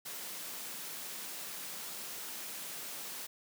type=high-pass noise; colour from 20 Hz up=white; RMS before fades=-43 dBFS; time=0.05-3.27 s; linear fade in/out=10 ms; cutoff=140 Hz; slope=48 dB/octave; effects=none